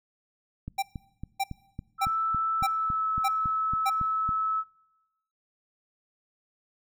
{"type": "click train", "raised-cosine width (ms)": 5, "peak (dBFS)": -23, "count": 14, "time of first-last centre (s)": [0.68, 4.291], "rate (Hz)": 3.6}
{"type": "tone bursts", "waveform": "square", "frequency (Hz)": 784, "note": "G5", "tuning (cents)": 0, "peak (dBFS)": -25, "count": 6, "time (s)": [0.78, 3.9], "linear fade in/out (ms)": 10, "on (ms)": 45, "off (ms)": 570}
{"type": "tone with pitch glide", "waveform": "sine", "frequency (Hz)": [1318.5, 1300.3], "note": ["E6", "E6"], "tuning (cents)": [0, -24], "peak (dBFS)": -25, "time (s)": [1.98, 4.64], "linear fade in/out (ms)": 50, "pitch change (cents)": -24, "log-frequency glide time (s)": [2.57, 3.09]}
{"effects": ["noise-tail reverb RT60 1.0 s tail -23 dB re dry"]}